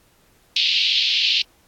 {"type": "band-pass noise", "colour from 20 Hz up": "pink", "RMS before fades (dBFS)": -19, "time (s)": [0.56, 1.42], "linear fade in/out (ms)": 5, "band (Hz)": [2700, 4500], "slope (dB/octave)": 48, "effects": ["pink hiss -58 dBFS RMS until 1.67 s", "AAC 64 kbps"]}